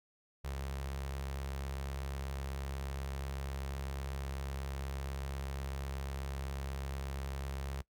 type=tone with notch filter; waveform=sawtooth; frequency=68.1 Hz; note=C#2; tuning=30 cents flat; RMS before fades=-40 dBFS; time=0.44-7.82 s; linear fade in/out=10 ms; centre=260 Hz; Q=1.2; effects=noise-tail reverb RT60 0.1 s tail -21 dB re dry + Opus 48 kbps